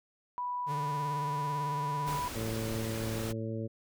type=tone; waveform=sine; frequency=985 Hz; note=B5; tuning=5 cents flat; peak=-32 dBFS; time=0.38-2.28 s; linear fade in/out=0 ms
type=tone with vibrato; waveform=45% pulse; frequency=147.7 Hz; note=D3; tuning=10 cents sharp; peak=-35 dBFS; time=0.66-2.21 s; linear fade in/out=50 ms; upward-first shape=sine; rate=18 Hz; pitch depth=53 cents each way
type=noise; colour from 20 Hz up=pink; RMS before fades=-40 dBFS; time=2.06-3.33 s; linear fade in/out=20 ms
type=harmonic tone; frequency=111.8 Hz; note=A2; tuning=28 cents sharp; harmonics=1 / 2 / 3 / 4 / 5; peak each=-36 / -39 / -41 / -42 / -43 dBFS; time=2.35-3.68 s; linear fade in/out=20 ms
effects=none